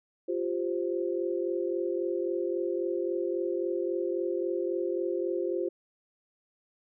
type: chord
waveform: sine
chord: F suspended second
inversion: none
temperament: just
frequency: 349.2 / 392.9 / 523.8 Hz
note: F4 / G4 / C5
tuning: 0 / +4 / +2 cents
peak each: -30 / -33 / -34 dBFS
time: 0.28-5.69 s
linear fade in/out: 10 ms
effects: none